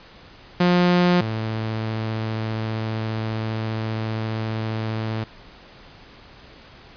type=tone pair in turn; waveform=sawtooth; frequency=177.5 / 110.63 Hz; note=F3 / A2; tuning=+28 / +10 cents; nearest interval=minor sixth; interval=818 cents; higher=first; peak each=-11 / -20 dBFS; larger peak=first; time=0.6-1.21 / 1.21-5.24 s; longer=second; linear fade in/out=5 ms; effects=pink hiss -46 dBFS RMS until 6.96 s + resampled to 11025 Hz